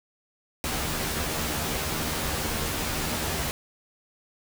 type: noise with comb filter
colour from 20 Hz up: pink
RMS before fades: -29 dBFS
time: 0.64-3.51 s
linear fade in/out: 0 ms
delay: 13 ms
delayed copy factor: +0.65
effects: none